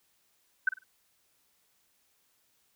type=tone with echo; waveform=sine; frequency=1524 Hz; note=G6; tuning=49 cents flat; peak=-20 dBFS; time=0.67-0.69 s; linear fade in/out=5 ms; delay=49 ms; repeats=3; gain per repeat=-12 dB; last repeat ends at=0.837 s; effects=white hiss -71 dBFS RMS until 2.75 s